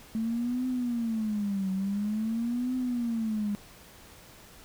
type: tone with vibrato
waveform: triangle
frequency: 220 Hz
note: A3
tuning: in tune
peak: -23 dBFS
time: 0.15-3.55 s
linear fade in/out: 0 ms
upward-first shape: triangle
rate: 0.48 Hz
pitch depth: 270 cents each way
effects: tanh soft clip ceiling -25 dBFS + pink hiss -52 dBFS RMS until 4.64 s